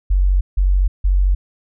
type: tone bursts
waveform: sine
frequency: 46.73 Hz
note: F#1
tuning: 18 cents sharp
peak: -11 dBFS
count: 3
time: 0.1-1.35 s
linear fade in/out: 10 ms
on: 310 ms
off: 160 ms
effects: none